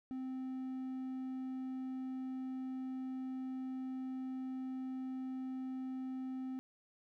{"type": "tone", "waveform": "triangle", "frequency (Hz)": 260, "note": "C4", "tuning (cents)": -11, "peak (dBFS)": -37, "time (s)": [0.11, 6.59], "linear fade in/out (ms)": 0, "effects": []}